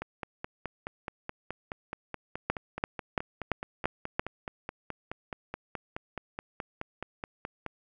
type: two click trains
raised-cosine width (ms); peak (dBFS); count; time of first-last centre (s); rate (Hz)
0.5; -20 / -11; 37 / 6; 0.02-7.663 / 2.5-4.195; 4.71 / 2.95
effects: none